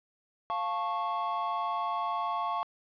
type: chord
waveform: triangle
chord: F augmented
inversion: none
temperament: equal with one note detuned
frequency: 698.5 / 880 / 1101.7 Hz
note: F5 / A5 / C#6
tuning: 0 / 0 / -11 cents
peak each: -33 / -33 / -30 dBFS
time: 0.5-2.63 s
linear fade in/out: 0 ms
effects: resampled to 11025 Hz + 10-bit